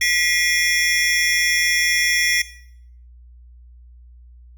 square tone cluster, 1946 / 2110 / 2419 / 3367 / 5490 Hz, B6 / C7 / D#7 / G#7 / F8, -26 / +14 / -49 / +23 / -31 cents, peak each -21 / -24 / -25 / -27 / -25 dBFS, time 0.01-2.42 s, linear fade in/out 5 ms, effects noise-tail reverb RT60 0.7 s tail -18 dB re dry + added 60 Hz sine -42 dBFS peak until 4.57 s

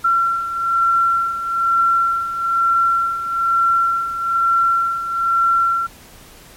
sine beating tone pair, 1360 / 1361.1 Hz, F6 / F6, -46 / -45 cents, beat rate 1.1 Hz, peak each -21 / -15 dBFS, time 0.04-5.87 s, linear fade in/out 10 ms, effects pink hiss -43 dBFS RMS until 6.56 s + MP3 64 kbps

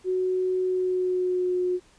sine tone with pitch glide, 370 to 362 Hz, F#4 to F#4, 0 to -38 cents, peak -22 dBFS, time 0.04-1.8 s, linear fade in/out 50 ms, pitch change -38 cents, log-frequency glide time 0.63-1.57 s, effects pink hiss -58 dBFS RMS until 1.98 s + resampled to 22050 Hz

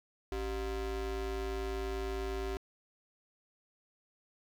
square ring-modulated tone, 165.6 Hz, E3, 8 cents sharp, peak -32 dBFS, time 0.32-2.57 s, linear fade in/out 0 ms, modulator 220 Hz, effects low-pass 6000 Hz 12 dB/octave + 10-bit

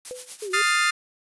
blue noise with tremolo, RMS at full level -33 dBFS, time 0.05-0.76 s, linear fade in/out 0 ms, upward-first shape triangle, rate 8.4 Hz, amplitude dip 85%
sine tone with exponential decay, 502 Hz, B4, 28 cents sharp, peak -29 dBFS, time 0.11-0.36 s, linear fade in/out 0 ms, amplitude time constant 54 ms
sine linear two-way sweep, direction down then up, 443.2 to 362.7 to 419.9 Hz, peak -29 dBFS, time 0.42-0.62 s, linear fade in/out 5 ms, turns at 0.51 s
35% pulse chord, F dominant seventh, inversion third, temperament equal with one note detuned, 1244.5 / 1396.9 / 1775.3 / 2093 Hz, Eb6 / F6 / A6 / C7, 0 / 0 / +15 / 0 cents, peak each -23 dBFS, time 0.53-0.91 s, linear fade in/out 10 ms
effects resampled to 24000 Hz

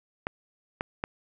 clicks, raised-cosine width 0.5 ms, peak -14 dBFS, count 3, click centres 0.269 / 0.809 / 1.039 s, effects none

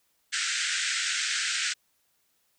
pink band-pass noise, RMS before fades -29 dBFS, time 0.32-1.74 s, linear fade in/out 20 ms, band 1400 to 8500 Hz, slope 96 dB/octave, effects white hiss -71 dBFS RMS until 2.58 s

